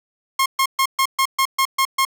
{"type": "tone bursts", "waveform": "sawtooth", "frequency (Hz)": 1073, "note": "C6", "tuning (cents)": 43, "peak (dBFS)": -11, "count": 9, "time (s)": [0.39, 2.051], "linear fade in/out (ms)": 5, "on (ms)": 69, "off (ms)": 130, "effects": []}